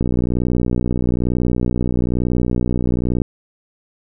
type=click train; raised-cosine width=3 ms; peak=-6 dBFS; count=197; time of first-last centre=0.01-3.218 s; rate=61.1 Hz; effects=none